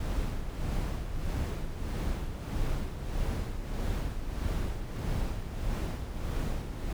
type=noise with tremolo; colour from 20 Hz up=brown; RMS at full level=-30 dBFS; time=0-6.93 s; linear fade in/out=5 ms; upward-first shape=sine; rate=1.6 Hz; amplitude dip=55%; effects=none